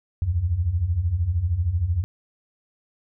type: beating tone pair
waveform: sine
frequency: 77.2 / 90.2 Hz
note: D#2 / F#2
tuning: -13 / -44 cents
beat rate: 13 Hz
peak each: -26 / -21 dBFS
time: 0.22-2.04 s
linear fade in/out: 0 ms
effects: none